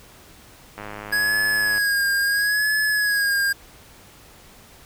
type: click train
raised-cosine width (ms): 0.5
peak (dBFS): -19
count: 105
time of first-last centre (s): 0.78-1.78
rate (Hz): 104
type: tone with vibrato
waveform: square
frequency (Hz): 1661.2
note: G#6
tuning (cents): 0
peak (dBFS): -19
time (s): 1.12-3.53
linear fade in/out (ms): 10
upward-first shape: sine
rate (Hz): 0.75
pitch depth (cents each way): 54
effects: pink hiss -48 dBFS RMS until 4.85 s